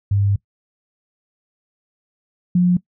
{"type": "tone pair in turn", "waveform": "sine", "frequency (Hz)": [100.1, 178.36], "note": ["G2", "F3"], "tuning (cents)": [37, 37], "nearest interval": "minor seventh", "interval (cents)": 1000, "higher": "second", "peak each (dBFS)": [-14, -11], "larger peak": "second", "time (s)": [[0.11, 0.36], [2.55, 2.77]], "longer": "first", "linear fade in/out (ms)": 5, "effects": ["noise-tail reverb RT60 0.1 s tail -20 dB re dry"]}